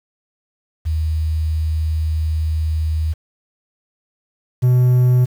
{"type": "tone pair in turn", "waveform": ["sine", "triangle"], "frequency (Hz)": [78.8, 125.09], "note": ["D#2", "B2"], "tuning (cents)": [23, 23], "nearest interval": "minor sixth", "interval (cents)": 800, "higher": "second", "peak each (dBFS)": [-16, -8], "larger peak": "second", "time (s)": [[0.85, 3.14], [4.62, 5.26]], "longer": "first", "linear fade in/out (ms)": 20, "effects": ["7-bit"]}